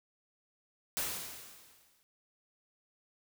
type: noise with exponential decay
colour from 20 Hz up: white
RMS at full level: -33 dBFS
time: 0.97-2.03 s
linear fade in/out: 0 ms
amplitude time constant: 230 ms
effects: none